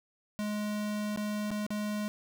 square tone with dropouts, 209.6 Hz, G#3, 16 cents sharp, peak -32 dBFS, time 0.39-2.08 s, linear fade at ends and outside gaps 0 ms, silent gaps 1.161-1.174 / 1.506-1.514 / 1.665-1.705 s, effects none

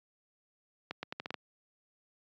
accelerating click train, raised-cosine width 0.3 ms, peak -21 dBFS, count 7, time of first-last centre 0.91-1.343 s, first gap 120 ms, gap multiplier 0.79, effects high-pass 150 Hz 12 dB/octave + resampled to 16000 Hz

